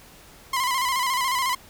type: tone with vibrato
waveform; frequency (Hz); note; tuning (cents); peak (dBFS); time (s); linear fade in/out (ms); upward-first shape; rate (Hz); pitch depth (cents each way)
sawtooth; 1028; C6; -31; -18; 0.53-1.55; 5; square; 14; 59
effects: pink hiss -49 dBFS RMS until 1.69 s